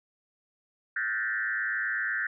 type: tone with frequency modulation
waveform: sine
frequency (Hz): 1661.2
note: G#6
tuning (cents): 0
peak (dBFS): -27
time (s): 0.96-2.27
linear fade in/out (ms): 5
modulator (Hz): 108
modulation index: 2
effects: none